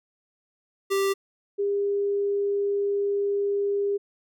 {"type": "tone pair in turn", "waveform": ["square", "sine"], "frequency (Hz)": [392.3, 402.9], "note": ["G4", "G4"], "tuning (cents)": [1, 48], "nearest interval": "unison", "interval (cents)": 47, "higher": "second", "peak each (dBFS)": -22, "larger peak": "neither", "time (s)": [[0.9, 1.14], [1.58, 3.98]], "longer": "second", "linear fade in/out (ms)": 20, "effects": []}